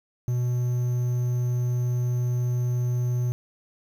triangle tone, 122.8 Hz, B2, 9 cents flat, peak -20 dBFS, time 0.28-3.32 s, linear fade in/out 0 ms, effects 8-bit

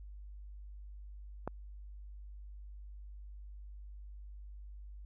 click, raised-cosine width 1 ms, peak -22 dBFS, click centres 1.476 s, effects added 50 Hz sine -46 dBFS peak until 5.05 s

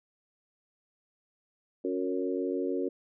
harmonic tone with a mistuned harmonic, 92.5 Hz, F#2, in tune, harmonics 3 / 4 / 5 / 6, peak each -33 / -32 / -34 / -39 dBFS, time 1.84-2.89 s, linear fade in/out 10 ms, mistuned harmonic 4, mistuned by -28 cents, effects none

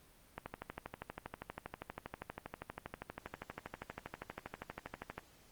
click train, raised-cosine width 0.5 ms, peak -26 dBFS, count 61, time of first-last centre 0.38-5.18 s, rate 12.5 Hz, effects pink hiss -64 dBFS RMS until 5.51 s + Opus 32 kbps

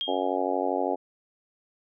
sine tone with exponential decay, 3229 Hz, G#7, 49 cents flat, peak -25 dBFS, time 0.01-0.36 s, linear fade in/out 0 ms, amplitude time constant 74 ms
harmonic tone, 92.6 Hz, F#2, 2 cents sharp, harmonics 3 / 4 / 5 / 6 / 7 / 8 / 9, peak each -32 / -32 / -32 / -32 / -32 / -32 / -32 dBFS, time 0.07-0.96 s, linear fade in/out 20 ms
effects none

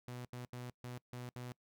sawtooth tone bursts at uneven times, 123.47 Hz, B2, in tune, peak -40 dBFS, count 6, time 0.08-0.25 / 0.33-0.45 / 0.53-0.7 / 0.84-0.98 / 1.13-1.29 / 1.36-1.52 s, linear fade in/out 0 ms, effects noise-tail reverb RT60 0.1 s tail -24 dB re dry

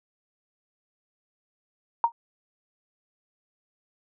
sine tone with exponential decay, 932.3 Hz, A#5, in tune, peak -13 dBFS, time 2.04-2.12 s, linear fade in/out 1 ms, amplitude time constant 17 ms, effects none

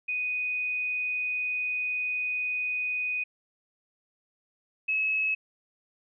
sine tone pair in turn, 2489 / 2577 Hz, D#7 / E7, 0 / -40 cents, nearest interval minor second, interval 60 cents, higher second, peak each -27 / -24 dBFS, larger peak second, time 0.08-3.24 / 4.88-5.35 s, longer first, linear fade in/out 10 ms, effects none

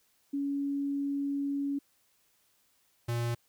sine / square tone pair in turn, 281 / 118.35 Hz, C#4 / A#2, +24 / +27 cents, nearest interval octave + minor third, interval 1497 cents, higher first, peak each -29 / -30 dBFS, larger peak first, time 0.33-1.79 / 3.08-3.35 s, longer first, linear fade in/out 10 ms, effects white hiss -70 dBFS RMS until 3.48 s

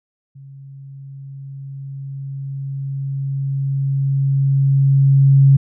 sine tone with level ramp, 137.1 Hz, C#3, 19 cents flat, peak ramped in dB -36 to -6 dBFS, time 0.35-5.57 s, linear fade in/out 10 ms, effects none

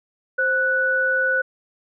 sine tone pair together, 523.3 / 1481.1 Hz, C5 / F#6, 0 / +1 cents, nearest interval octave + tritone, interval 1801 cents, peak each -24 / -18 dBFS, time 0.38-1.42 s, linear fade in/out 10 ms, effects none

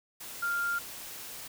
sine tone in noise, 1396.9 Hz, F6, in tune, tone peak -28 dBFS, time 0.42-0.79 s, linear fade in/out 10 ms, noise white, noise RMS -43 dBFS, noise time 0.2-1.48 s, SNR +12 dB, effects none

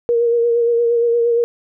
sine tone with vibrato, 470 Hz, A#4, 14 cents sharp, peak -12 dBFS, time 0.09-1.44 s, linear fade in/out 0 ms, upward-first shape sine, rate 8.6 Hz, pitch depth 26 cents each way, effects none

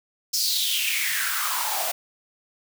white noise with high-pass filter sweep, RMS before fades -25 dBFS, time 0.33-1.92 s, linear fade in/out 10 ms, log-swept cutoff 5300 to 630 Hz, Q 5.6, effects none

